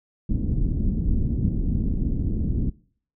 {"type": "low-pass noise", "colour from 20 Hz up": "pink", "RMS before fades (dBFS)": -23, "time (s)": [0.29, 2.7], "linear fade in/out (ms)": 5, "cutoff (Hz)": 270, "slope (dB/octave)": 24, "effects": ["noise-tail reverb RT60 0.5 s tail -22 dB re dry"]}